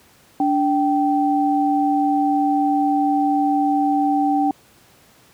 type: tone pair together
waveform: sine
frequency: 290.5 / 777 Hz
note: D4 / G5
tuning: -19 / -16 cents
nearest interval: octave + perfect fourth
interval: 1703 cents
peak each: -18 dBFS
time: 0.4-4.51 s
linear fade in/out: 2 ms
effects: pink hiss -52 dBFS RMS until 5.33 s + high-pass 80 Hz 12 dB/octave